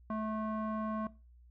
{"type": "tone with low-pass filter", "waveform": "square", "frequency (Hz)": 217.4, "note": "A3", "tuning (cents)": -21, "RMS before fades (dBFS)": -36, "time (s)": [0.1, 1.07], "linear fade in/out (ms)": 2, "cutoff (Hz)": 1100, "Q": 2.7, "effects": ["noise-tail reverb RT60 0.3 s tail -19 dB re dry", "added 60 Hz sine -56 dBFS peak until 1.5 s"]}